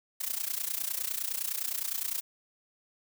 blue noise with amplitude modulation, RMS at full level -30 dBFS, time 0.2-2.21 s, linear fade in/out 10 ms, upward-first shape sine, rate 29.8 Hz, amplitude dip 85%, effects none

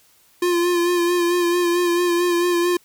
square tone with vibrato, 349.2 Hz, F4, in tune, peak -17 dBFS, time 0.42-2.77 s, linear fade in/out 5 ms, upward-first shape sine, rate 4.5 Hz, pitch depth 31 cents each way, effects white hiss -56 dBFS RMS until 2.84 s

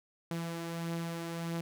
sawtooth beating tone pair, 167.3 / 168.9 Hz, E3 / E3, +26 / +42 cents, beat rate 1.6 Hz, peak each -32 / -40 dBFS, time 0.31-1.61 s, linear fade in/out 2 ms, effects none

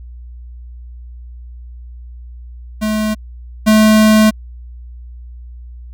square tone pair in turn, 215.1 / 216.1 Hz, A3 / A3, -39 / -31 cents, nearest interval unison, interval 8 cents, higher second, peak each -15 / -7 dBFS, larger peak second, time 2.81-3.15 / 3.66-4.31 s, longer second, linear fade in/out 20 ms, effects added 60 Hz sine -30 dBFS peak until 5.93 s

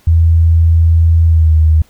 sine tone with pitch glide, 82.41 to 78.92 Hz, E2 to D#2, 0 to +25 cents, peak -5 dBFS, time 0.07-1.82 s, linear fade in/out 5 ms, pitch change -75 cents, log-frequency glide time 1.26-1.53 s, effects pink hiss -50 dBFS RMS until 1.89 s

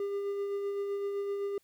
triangle tone with tremolo, 401.2 Hz, G4, 40 cents sharp, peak -28 dBFS, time 0-1.58 s, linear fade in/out 2 ms, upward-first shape sine, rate 7.8 Hz, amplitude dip 30%, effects white hiss -71 dBFS RMS until 1.63 s

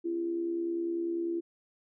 sine tone with amplitude modulation, 339 Hz, E4, 49 cents sharp, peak -27 dBFS, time 0.04-1.41 s, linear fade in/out 20 ms, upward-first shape sine, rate 70.1 Hz, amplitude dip 50%, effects none

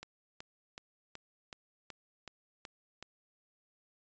click train, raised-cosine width 0.2 ms, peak -27 dBFS, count 9, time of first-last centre 0.03-3.026 s, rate 2.67 Hz, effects resampled to 16000 Hz

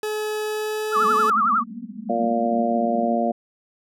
40% pulse tone with pitch glide, 426.7 to 431.7 Hz, G#4 to A4, +47 to -33 cents, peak -23 dBFS, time 0.03-1.3 s, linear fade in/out 2 ms, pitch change +20 cents, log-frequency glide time 0.44-1.14 s
sine tone with vibrato, 1245 Hz, D#6, 1 cent sharp, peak -16 dBFS, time 0.91-1.64 s, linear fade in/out 50 ms, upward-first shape triangle, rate 11 Hz, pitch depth 210 cents each way
white band-pass noise, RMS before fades -34 dBFS, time 0.95-3.19 s, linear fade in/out 50 ms, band 200 to 240 Hz, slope 96 dB/octave
harmonic tone, 116.54 Hz, A#2, in tune, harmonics 2 / 3 / 4 / 5 / 6, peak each -23 / -30 / -30 / -25 / -23 dBFS, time 2.09-3.32 s, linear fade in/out 10 ms
effects none

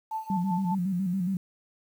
sine tone with tremolo, 880 Hz, A5, in tune, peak -27 dBFS, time 0.11-0.75 s, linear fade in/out 5 ms, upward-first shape triangle, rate 5.3 Hz, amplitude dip 95%
sine tone with vibrato, 185 Hz, F#3, in tune, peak -25 dBFS, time 0.3-1.37 s, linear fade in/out 2 ms, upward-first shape square, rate 7.2 Hz, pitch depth 80 cents each way
effects 9-bit

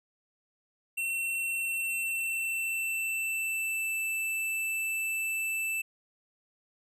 square tone with pitch glide, 2712 to 2647 Hz, E7 to E7, +49 to +7 cents, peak -30 dBFS, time 0.97-5.82 s, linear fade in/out 10 ms, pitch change -42 cents, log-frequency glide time 1.52-3.95 s, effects none

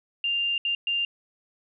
sine tone bursts at uneven times, 2794 Hz, F7, in tune, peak -23 dBFS, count 3, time 0.24-0.58 / 0.65-0.75 / 0.87-1.05 s, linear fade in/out 2 ms, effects none

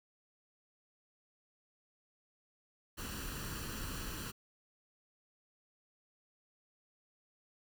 pink noise with comb filter, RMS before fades -42 dBFS, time 2.97-4.32 s, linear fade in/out 20 ms, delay 0.69 ms, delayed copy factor +0.65, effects none

